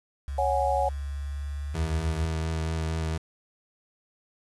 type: tone with pitch glide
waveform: sine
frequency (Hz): 69.3 to 73.04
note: C#2 to D2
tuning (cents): 0 to -9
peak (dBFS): -30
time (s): 0.28-2.25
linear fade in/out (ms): 0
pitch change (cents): +91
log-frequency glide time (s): 0.61-2.08
type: chord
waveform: sine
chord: C# suspended fourth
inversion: none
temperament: just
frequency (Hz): 554.4 / 739.2 / 831.5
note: C#5 / F#5 / G#5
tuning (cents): 0 / -2 / +2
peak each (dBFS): -27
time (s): 0.38-0.89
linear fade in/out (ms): 5
type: tone with vibrato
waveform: 30% pulse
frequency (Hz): 80.3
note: E2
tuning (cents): -45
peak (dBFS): -24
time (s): 1.74-3.18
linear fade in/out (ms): 10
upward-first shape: sine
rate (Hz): 4.3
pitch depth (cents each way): 16
effects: resampled to 24000 Hz + 8-bit